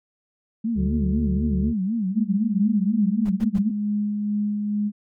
sine tone with vibrato, 207.7 Hz, G#3, in tune, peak -21 dBFS, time 0.64-3.71 s, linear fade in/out 10 ms, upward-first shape sine, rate 4 Hz, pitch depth 210 cents each way
harmonic tone, 72.8 Hz, D2, 15 cents flat, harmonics 1 / 2 / 3 / 5 / 6, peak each -24 / -30 / -34 / -38 / -40 dBFS, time 0.75-1.74 s, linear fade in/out 50 ms
sine tone with tremolo, 207.7 Hz, G#3, in tune, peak -20 dBFS, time 2.11-4.92 s, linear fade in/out 50 ms, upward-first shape sine, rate 2.3 Hz, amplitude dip 30%
brown noise bursts, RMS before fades -33 dBFS, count 3, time 3.25-3.592 s, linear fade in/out 10 ms, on 48 ms, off 99 ms
effects none

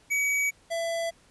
square tone pair in turn, 2269 / 668.2 Hz, C#7 / E5, +40 / +23 cents, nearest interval octave + major sixth, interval 2117 cents, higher first, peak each -24 / -28 dBFS, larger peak first, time 0.1-0.51 / 0.7-1.11 s, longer neither, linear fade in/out 20 ms, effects pink hiss -60 dBFS RMS until 1.3 s + resampled to 24000 Hz

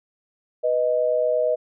sine tone pair together, 493.9 / 622.3 Hz, B4 / D#5, 0 / 0 cents, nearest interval major third, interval 400 cents, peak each -22 / -20 dBFS, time 0.63-1.56 s, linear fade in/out 20 ms, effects none

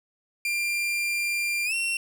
40% pulse tone with pitch glide, 2386 to 2725 Hz, D7 to F7, +27 to -43 cents, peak -24 dBFS, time 0.45-1.97 s, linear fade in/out 2 ms, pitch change +230 cents, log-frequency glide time 1.65-1.74 s, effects none

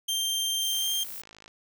sawtooth tone with pitch glide, 3162 to 3186 Hz, G7 to G7, +14 to +27 cents, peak -23 dBFS, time 0.08-1.04 s, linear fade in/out 10 ms, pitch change +13 cents, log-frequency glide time 0.79-0.91 s
violet noise, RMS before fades -39 dBFS, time 0.61-1.22 s, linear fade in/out 10 ms
click train, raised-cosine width 0.2 ms, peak -31 dBFS, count 41, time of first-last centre 0.73-1.479 s, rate 53.4 Hz
effects none

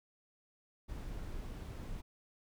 brown noise, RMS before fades -43 dBFS, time 0.88-2.02 s, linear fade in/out 20 ms, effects none

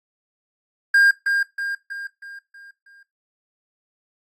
triangle tone with echo, 1608 Hz, G6, 44 cents sharp, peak -10 dBFS, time 0.94-1.11 s, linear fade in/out 5 ms, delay 320 ms, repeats 6, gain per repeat -6 dB, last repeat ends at 3.03 s, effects noise-tail reverb RT60 0.2 s tail -17 dB re dry + AAC 48 kbps

